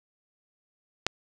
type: click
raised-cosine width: 0.2 ms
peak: -6 dBFS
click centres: 1.066 s
effects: none